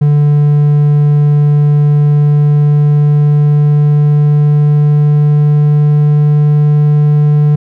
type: tone with pitch glide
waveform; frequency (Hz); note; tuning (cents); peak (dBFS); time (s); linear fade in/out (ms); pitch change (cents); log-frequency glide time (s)
triangle; 146.83 to 148.28; D3 to D3; 0 to +17; -3; 0.01-7.56; 10; +17; 1.77-6.32
effects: none